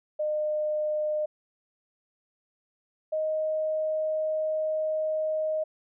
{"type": "tone pair in turn", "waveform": "sine", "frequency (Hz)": [608, 624], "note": ["D#5", "D#5"], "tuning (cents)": [-40, 5], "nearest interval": "unison", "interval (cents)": 45, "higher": "second", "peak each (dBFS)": -25, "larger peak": "neither", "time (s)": [[0.19, 1.26], [3.12, 5.64]], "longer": "second", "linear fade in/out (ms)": 10, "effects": []}